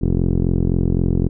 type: tone with low-pass filter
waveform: 15% pulse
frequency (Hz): 43.83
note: F1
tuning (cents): +7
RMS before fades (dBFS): -17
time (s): 0.01-1.29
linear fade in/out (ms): 20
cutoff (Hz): 300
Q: 5.6
effects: none